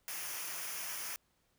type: noise with comb filter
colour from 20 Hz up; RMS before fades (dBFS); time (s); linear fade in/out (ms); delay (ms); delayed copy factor
white; -41; 0.08-1.16; 0; 0.25; -0.6
effects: pink hiss -75 dBFS RMS until 1.58 s